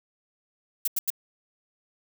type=noise bursts; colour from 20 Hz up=violet; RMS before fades=-25 dBFS; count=3; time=0.85-1.103 s; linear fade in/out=5 ms; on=27 ms; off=86 ms; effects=none